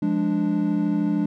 triangle chord, D diminished, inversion first, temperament equal, 174.61 / 207.7 / 293.7 Hz, F3 / Ab3 / D4, 0 / 0 / 0 cents, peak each -24 / -22 / -21 dBFS, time 0.02-1.26 s, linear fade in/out 5 ms, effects none

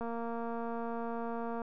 click train, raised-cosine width 1 ms, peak -26 dBFS, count 374, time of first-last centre 0.01-1.618 s, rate 232 Hz, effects none

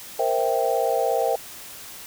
sine chord, C dominant seventh, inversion third, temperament equal, 466.2 / 523.3 / 659.3 / 784 Hz, Bb4 / C5 / E5 / G5, 0 / 0 / 0 / 0 cents, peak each -25 dBFS, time 0.19-1.36 s, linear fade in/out 5 ms, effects white hiss -40 dBFS RMS until 2.06 s

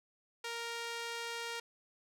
sawtooth tone with band-pass filter, 466.2 Hz, A#4, in tune, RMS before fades -41 dBFS, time 0.44-1.6 s, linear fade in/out 5 ms, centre 3300 Hz, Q 0.54, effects none

